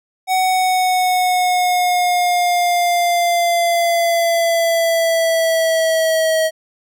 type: exponential sweep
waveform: square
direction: down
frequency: 750 to 637 Hz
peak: -14 dBFS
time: 0.27-6.51 s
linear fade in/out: 50 ms
effects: none